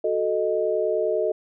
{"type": "chord", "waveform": "sine", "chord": "D# diminished", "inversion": "first", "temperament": "equal", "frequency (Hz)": [370, 440, 622.3], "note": ["F#4", "A4", "D#5"], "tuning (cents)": [0, 0, 0], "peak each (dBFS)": [-27, -24, -24], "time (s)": [0.04, 1.32], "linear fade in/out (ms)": 5, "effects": []}